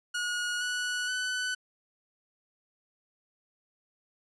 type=tone with pitch steps; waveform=sawtooth; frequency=1448 / 1473.3 / 1499.1 Hz; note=F#6 / F#6 / F#6; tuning=-38 / -8 / +22 cents; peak=-26 dBFS; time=0.14-1.55 s; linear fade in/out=10 ms; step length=470 ms; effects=resampled to 22050 Hz